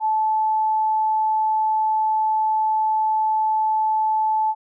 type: tone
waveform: sine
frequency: 870 Hz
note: A5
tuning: 20 cents flat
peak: -17 dBFS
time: 0-4.55 s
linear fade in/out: 50 ms
effects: none